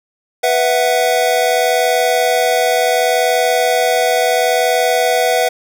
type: chord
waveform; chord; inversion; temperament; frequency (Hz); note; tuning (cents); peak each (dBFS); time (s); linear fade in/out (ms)
square; B suspended fourth; none; equal; 493.9 / 659.3 / 740; B4 / E5 / F#5; 0 / 0 / 0; -17; 0.43-5.49; 10
effects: none